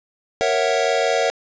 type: chord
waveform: square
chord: F# dominant seventh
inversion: first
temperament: equal with one note detuned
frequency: 466.2 / 551.2 / 659.3 / 740 Hz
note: A#4 / C#5 / E5 / F#5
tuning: 0 / -10 / 0 / 0 cents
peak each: -23 / -23 / -23 / -24 dBFS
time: 0.41-1.3 s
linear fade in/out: 0 ms
effects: resampled to 16000 Hz + 7-bit